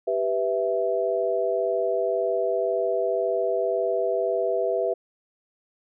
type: chord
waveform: sine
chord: E minor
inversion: first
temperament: equal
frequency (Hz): 392 / 493.9 / 659.3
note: G4 / B4 / E5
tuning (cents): 0 / 0 / 0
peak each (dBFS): -27 / -26 / -25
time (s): 0.07-4.94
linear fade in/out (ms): 10
effects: none